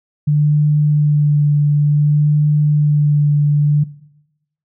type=tone with vibrato; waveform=sine; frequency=148 Hz; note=D3; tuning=14 cents sharp; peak=-10 dBFS; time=0.27-3.84 s; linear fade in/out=10 ms; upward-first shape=sine; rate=0.56 Hz; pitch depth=16 cents each way; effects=noise-tail reverb RT60 0.9 s tail -19 dB re dry